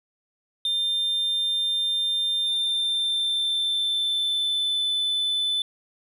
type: tone with pitch glide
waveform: sine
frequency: 3600 to 3510 Hz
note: A7 to A7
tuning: +39 to -5 cents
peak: -19 dBFS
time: 0.65-5.62 s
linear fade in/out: 2 ms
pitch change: -44 cents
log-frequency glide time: 2.41-4.92 s
effects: tanh soft clip ceiling -21 dBFS